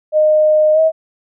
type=tone with pitch glide; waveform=sine; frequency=615 to 638.9 Hz; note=D#5 to D#5; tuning=-20 to +46 cents; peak=-8 dBFS; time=0.12-0.92 s; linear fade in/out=50 ms; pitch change=+66 cents; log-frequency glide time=0.73-0.8 s; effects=none